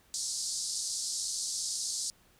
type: band-pass noise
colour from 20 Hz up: pink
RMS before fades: -35 dBFS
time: 0.14-2.1 s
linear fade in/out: 0 ms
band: 4400 to 9400 Hz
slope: 48 dB/octave
effects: pink hiss -64 dBFS RMS until 2.39 s